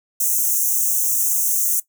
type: high-pass noise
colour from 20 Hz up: white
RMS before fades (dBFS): -19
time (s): 0.2-1.8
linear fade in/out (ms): 5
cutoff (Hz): 5900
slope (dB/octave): 96
effects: noise-tail reverb RT60 0.1 s tail -17 dB re dry